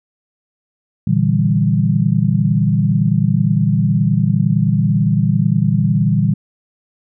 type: chord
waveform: sine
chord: E half-diminished seventh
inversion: second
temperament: equal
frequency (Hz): 116.54 / 146.83 / 164.81 / 196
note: Bb2 / D3 / E3 / G3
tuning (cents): 0 / 0 / 0 / 0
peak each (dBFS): -17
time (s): 1.07-6.34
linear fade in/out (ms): 5
effects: none